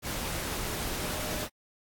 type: tone in noise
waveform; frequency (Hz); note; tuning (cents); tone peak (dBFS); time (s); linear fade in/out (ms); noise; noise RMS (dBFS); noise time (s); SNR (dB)
sine; 610; D#5; -34; -42; 0.98-1.48; 50; pink; -34; 0.02-1.49; -11
effects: AAC 64 kbps